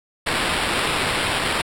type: noise with sample-and-hold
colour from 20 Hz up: blue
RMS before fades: -22 dBFS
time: 0.26-1.62 s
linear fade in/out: 10 ms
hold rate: 6300 Hz
effects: low-pass 11000 Hz 12 dB/octave